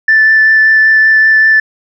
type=tone with vibrato; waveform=sine; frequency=1760 Hz; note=A6; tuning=in tune; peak=-3 dBFS; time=0.08-1.6 s; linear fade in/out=5 ms; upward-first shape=triangle; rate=5.2 Hz; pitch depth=10 cents each way; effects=tanh soft clip ceiling 0 dBFS